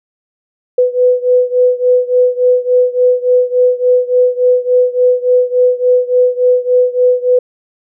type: beating tone pair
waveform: sine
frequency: 497.3 / 500.8 Hz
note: B4 / B4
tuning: +12 / +24 cents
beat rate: 3.5 Hz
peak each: -10 / -12 dBFS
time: 0.78-7.39 s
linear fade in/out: 5 ms
effects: none